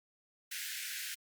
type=high-pass noise; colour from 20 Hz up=pink; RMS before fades=-41 dBFS; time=0.51-1.15 s; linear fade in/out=10 ms; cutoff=1500 Hz; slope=96 dB/octave; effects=Opus 48 kbps